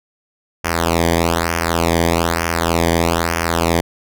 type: tone with flanger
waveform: sawtooth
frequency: 84 Hz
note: E2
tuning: 33 cents sharp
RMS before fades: -17 dBFS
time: 0.64-3.81 s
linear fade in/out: 10 ms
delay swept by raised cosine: 0.25 to 0.75 ms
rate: 1.1 Hz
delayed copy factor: -0.85
effects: none